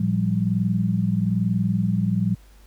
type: tone cluster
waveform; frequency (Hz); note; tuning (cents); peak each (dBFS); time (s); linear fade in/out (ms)
sine; 113.3 / 174.8 / 195.9; A#2 / F3 / G3; -49 / +2 / -1; -24 / -23 / -23; 0-2.35; 5
effects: added 50 Hz sine -47 dBFS peak until 2.66 s + pink hiss -57 dBFS RMS until 2.66 s